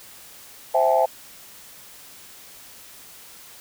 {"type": "chord", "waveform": "sine", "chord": "A minor seventh", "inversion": "first", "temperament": "equal with one note detuned", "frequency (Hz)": [523.3, 659.3, 784, 862.4], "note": ["C5", "E5", "G5", "A5"], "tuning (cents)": [0, 0, 0, -35], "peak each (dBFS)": [-21, -19, -22, -22], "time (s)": [0.74, 1.06], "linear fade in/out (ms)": 10, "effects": ["tanh soft clip ceiling -6 dBFS", "white hiss -45 dBFS RMS until 3.6 s"]}